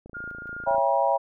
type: click train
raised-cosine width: 2 ms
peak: -30 dBFS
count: 21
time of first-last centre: 0.06-0.782 s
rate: 27.7 Hz
type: tone with tremolo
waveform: sine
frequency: 1415 Hz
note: F6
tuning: 22 cents sharp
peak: -33 dBFS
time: 0.14-0.76 s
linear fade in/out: 10 ms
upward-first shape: square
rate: 3 Hz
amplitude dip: 30%
type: chord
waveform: sine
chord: C# diminished seventh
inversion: none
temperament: just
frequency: 554.4 / 665.2 / 798.3 / 957.9 Hz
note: C#5 / E5 / G5 / Bb5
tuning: 0 / +16 / +31 / +47 cents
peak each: -25 dBFS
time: 0.66-1.18 s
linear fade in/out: 20 ms
effects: none